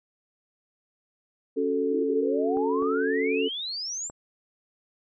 sine chord, F# minor, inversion second, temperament equal, 277.2 / 370 / 440 Hz, C#4 / F#4 / A4, 0 / 0 / 0 cents, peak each -28 / -31 / -25 dBFS, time 1.56-3.49 s, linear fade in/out 20 ms
sine exponential sweep, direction up, 290.5 to 7700 Hz, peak -30 dBFS, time 1.9-4.11 s, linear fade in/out 50 ms
clicks, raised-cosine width 1 ms, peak -27 dBFS, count 3, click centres 2.571 / 2.824 / 4.099 s
effects none

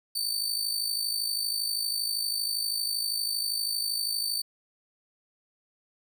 sawtooth tone with amplitude modulation, 4561 Hz, C#8, 49 cents sharp, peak -22 dBFS, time 0.15-4.42 s, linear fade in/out 10 ms, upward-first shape sine, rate 52.6 Hz, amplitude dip 60%, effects none

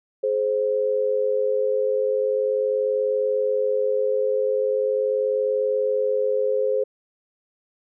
sine tone pair together, 422.9 / 523.3 Hz, G#4 / C5, +31 / 0 cents, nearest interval major third, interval 369 cents, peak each -23 / -21 dBFS, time 0.23-6.84 s, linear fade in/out 10 ms, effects none

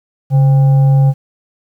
sine tone with frequency modulation, 138.59 Hz, C#3, in tune, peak -6 dBFS, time 0.3-1.14 s, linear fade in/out 50 ms, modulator 660 Hz, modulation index 0.2, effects 8-bit

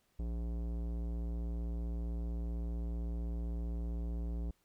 sine tone with tanh clipping, 57.8 Hz, A#1, 14 cents flat, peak -37 dBFS, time 0.19-4.51 s, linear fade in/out 5 ms, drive 17 dB, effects pink hiss -75 dBFS RMS until 4.64 s

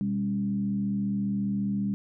sine tone with frequency modulation, 200 Hz, G3, 35 cents sharp, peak -25 dBFS, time 0.01-1.94 s, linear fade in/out 0 ms, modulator 74.7 Hz, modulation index 0.58, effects none

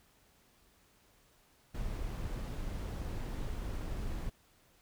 brown noise, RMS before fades -38 dBFS, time 1.74-4.3 s, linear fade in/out 10 ms, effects pink hiss -67 dBFS RMS until 4.81 s

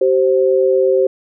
sine tone pair together, 383.6 / 525 Hz, G4 / C5, -37 / +6 cents, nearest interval perfect fourth, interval 543 cents, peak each -13 dBFS, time 0.01-1.07 s, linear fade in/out 5 ms, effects none

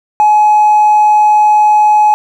triangle tone with hard clipping, 846 Hz, G#5, 32 cents sharp, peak -4 dBFS, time 0.2-2.14 s, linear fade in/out 0 ms, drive 2 dB, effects none

